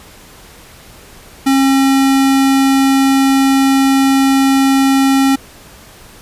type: tone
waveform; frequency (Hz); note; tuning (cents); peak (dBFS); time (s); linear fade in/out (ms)
square; 270; C#4; -45; -9; 1.46-5.36; 10
effects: pink hiss -39 dBFS RMS until 6.21 s + resampled to 32000 Hz